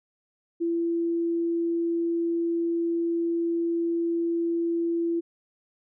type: tone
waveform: sine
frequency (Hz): 337.1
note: E4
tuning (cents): +39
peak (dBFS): -23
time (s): 0.6-5.21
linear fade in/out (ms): 20
effects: none